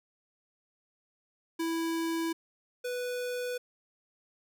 square tone pair in turn, 329.6 / 493.8 Hz, E4 / B4, 0 / 0 cents, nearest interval perfect fifth, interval 700 cents, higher second, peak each -30 / -33 dBFS, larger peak first, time 1.59-2.33 / 2.84-3.58 s, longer neither, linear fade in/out 10 ms, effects none

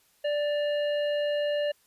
harmonic tone with a mistuned harmonic, 587.3 Hz, D5, in tune, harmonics 1 / 3 / 5 / 7, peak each -25 / -38 / -38 / -50 dBFS, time 0.24-1.72 s, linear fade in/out 10 ms, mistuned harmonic 5, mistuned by -56 cents, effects white hiss -65 dBFS RMS until 1.86 s + resampled to 32000 Hz

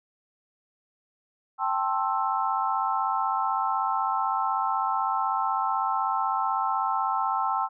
sine chord, A minor seventh, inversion third, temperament equal with one note detuned, 784 / 880 / 1058.7 / 1318.5 Hz, G5 / A5 / C6 / E6, 0 / 0 / +20 / 0 cents, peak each -29 dBFS, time 1.58-7.69 s, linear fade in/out 50 ms, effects none

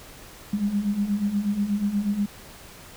sine beating tone pair, 198.3 / 206.6 Hz, G3 / G#3, +20 / -9 cents, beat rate 8.3 Hz, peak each -28 / -23 dBFS, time 0.53-2.26 s, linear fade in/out 5 ms, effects pink hiss -45 dBFS RMS until 2.96 s

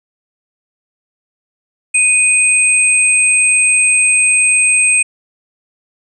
sine tone pair together, 2489 / 8372 Hz, D#7 / C9, 0 / 0 cents, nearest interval octave + major sixth, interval 2100 cents, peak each -11 dBFS, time 1.94-5.03 s, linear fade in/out 10 ms, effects none

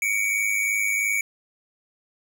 square tone pair together, 2246 / 2349 Hz, C#7 / D7, +22 / 0 cents, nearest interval minor second, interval 78 cents, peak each -23 / -28 dBFS, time 0.02-1.21 s, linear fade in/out 2 ms, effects none

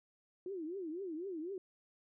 sine tone with vibrato, 349.2 Hz, F4, in tune, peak -39 dBFS, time 0.46-1.58 s, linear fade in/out 2 ms, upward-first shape triangle, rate 4 Hz, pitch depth 270 cents each way, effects none

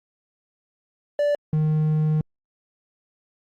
triangle tone pair in turn, 583 / 154.42 Hz, D5 / D#3, -13 / -13 cents, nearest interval octave + major seventh, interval 2300 cents, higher first, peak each -16 dBFS, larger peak neither, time 1.19-1.35 / 1.53-2.21 s, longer second, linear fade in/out 2 ms, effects Opus 32 kbps

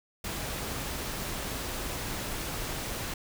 pink noise, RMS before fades -35 dBFS, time 0.24-3.14 s, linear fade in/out 5 ms, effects none

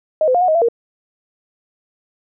sine tone with pitch steps, 624 / 510 / 708 / 731 / 629 / 676 / 467.9 Hz, D#5 / C5 / F5 / F#5 / D#5 / E5 / A#4, +5 / -44 / +23 / -21 / +19 / +43 / +6 cents, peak -11 dBFS, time 0.21-0.686 s, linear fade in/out 2 ms, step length 68 ms, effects none

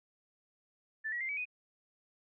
sine tone with pitch steps, 1760 / 1919.3 / 2093 / 2282 / 2489 Hz, A6 / B6 / C7 / C#7 / D#7, 0 / -50 / 0 / +50 / 0 cents, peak -34 dBFS, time 1.04-1.455 s, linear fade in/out 20 ms, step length 83 ms, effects none

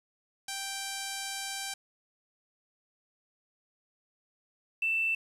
5% pulse / sine tone pair in turn, 784 / 2664 Hz, G5 / E7, 0 / +18 cents, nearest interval octave + major sixth, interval 2118 cents, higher second, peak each -23 / -26 dBFS, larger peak first, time 0.48-1.74 / 4.82-5.15 s, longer first, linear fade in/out 5 ms, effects resampled to 32000 Hz + 9-bit

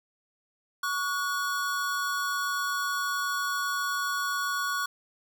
square tone pair together, 1127 / 1454.5 Hz, C#6 / F#6, +28 / -30 cents, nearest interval major third, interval 442 cents, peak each -31 / -31 dBFS, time 0.83-4.86 s, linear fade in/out 5 ms, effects none

